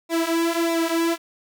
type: tone with flanger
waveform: sawtooth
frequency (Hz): 333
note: E4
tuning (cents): +18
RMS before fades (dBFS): -22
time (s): 0.09-1.18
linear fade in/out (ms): 50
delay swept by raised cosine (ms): 0.64 to 4.64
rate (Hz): 1.6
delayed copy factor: -0.8
effects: none